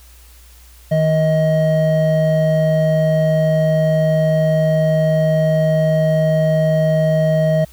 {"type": "tone pair together", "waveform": "triangle", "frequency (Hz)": [157.5, 630], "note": ["D#3", "D#5"], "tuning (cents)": [21, 21], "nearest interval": "2 octaves", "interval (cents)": 2400, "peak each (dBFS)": -13, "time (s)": [0.91, 7.65], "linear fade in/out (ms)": 10, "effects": ["added 60 Hz sine -42 dBFS peak until 7.72 s", "white hiss -48 dBFS RMS until 7.72 s"]}